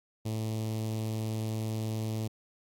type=tone with notch filter; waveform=sawtooth; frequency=110 Hz; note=A2; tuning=in tune; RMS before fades=-33 dBFS; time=0.25-2.28 s; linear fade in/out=10 ms; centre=1500 Hz; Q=0.54; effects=AAC 64 kbps